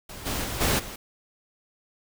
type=noise with level steps; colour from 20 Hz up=pink; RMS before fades=-40 / -29 / -32 / -23 / -38 dBFS; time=0.09-0.96 s; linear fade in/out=5 ms; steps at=0.25 / 0.43 / 0.6 / 0.78 s; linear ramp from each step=20 ms; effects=none